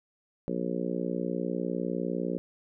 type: harmonic tone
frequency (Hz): 59.9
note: A#1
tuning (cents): +48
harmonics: 3 / 4 / 5 / 6 / 7 / 8 / 9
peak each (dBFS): -34 / -35 / -36 / -37 / -37 / -38 / -39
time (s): 0.48-2.38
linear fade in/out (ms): 0
effects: none